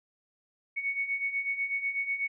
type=beating tone pair; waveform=sine; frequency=2217 / 2225.1 Hz; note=C#7 / C#7; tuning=0 / +6 cents; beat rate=8.1 Hz; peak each=-35 / -30 dBFS; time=0.76-2.28 s; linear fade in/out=20 ms; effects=none